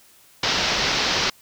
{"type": "low-pass noise", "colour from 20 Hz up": "white", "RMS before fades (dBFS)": -22, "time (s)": [0.43, 1.3], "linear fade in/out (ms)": 5, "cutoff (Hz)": 5600, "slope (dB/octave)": 48, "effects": ["white hiss -53 dBFS RMS until 1.41 s"]}